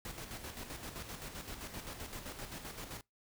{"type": "noise with tremolo", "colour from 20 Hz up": "pink", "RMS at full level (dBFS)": -44, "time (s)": [0.05, 3.01], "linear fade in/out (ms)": 2, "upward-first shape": "square", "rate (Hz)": 7.7, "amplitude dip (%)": 50, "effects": ["noise-tail reverb RT60 0.2 s tail -25 dB re dry"]}